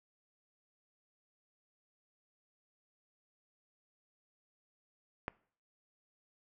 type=click; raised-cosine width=0.5 ms; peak=-20 dBFS; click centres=5.281 s; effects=noise-tail reverb RT60 0.5 s tail -23 dB re dry